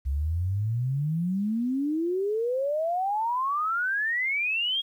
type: exponential sweep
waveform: sine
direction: up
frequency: 65.6 to 3317 Hz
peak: -24 dBFS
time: 0.05-4.82 s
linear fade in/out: 20 ms
effects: 10-bit